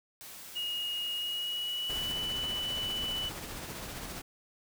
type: noise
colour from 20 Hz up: white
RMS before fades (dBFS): -47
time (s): 0.21-2.12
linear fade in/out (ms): 0
type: tone with pitch glide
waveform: sine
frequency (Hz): 2871 to 2976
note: F7 to F#7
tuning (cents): +47 to +9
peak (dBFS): -32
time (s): 0.55-3.3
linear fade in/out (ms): 20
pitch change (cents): +62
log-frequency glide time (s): 1.15-2.14
type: noise with tremolo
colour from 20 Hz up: pink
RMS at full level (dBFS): -40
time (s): 1.89-4.22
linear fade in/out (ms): 10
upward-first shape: sine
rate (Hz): 15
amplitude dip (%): 30
effects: none